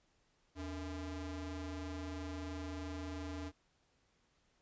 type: ring-modulated tone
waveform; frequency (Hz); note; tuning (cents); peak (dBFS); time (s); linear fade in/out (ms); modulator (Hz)
45% pulse; 185; F#3; 0; -38; 0.55-3.52; 50; 104
effects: pink hiss -75 dBFS RMS until 4.61 s + resampled to 16000 Hz